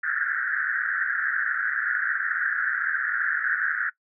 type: band-pass noise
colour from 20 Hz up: white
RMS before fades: -26 dBFS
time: 0.03-3.9 s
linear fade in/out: 10 ms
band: 1400 to 1800 Hz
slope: 96 dB/octave
effects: noise-tail reverb RT60 0.1 s tail -19 dB re dry